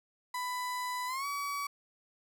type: tone with pitch glide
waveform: 35% pulse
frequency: 996 to 1137.5 Hz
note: B5 to C#6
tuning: +14 to +44 cents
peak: -32 dBFS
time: 0.34-1.67 s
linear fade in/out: 5 ms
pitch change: +230 cents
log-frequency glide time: 1.07-1.26 s
effects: none